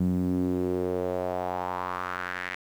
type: tone with band-pass filter sweep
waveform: sawtooth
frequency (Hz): 90.6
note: F#2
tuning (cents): -36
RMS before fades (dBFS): -29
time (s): 0-2.55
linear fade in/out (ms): 5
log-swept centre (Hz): 190 to 2000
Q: 3.2
effects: 9-bit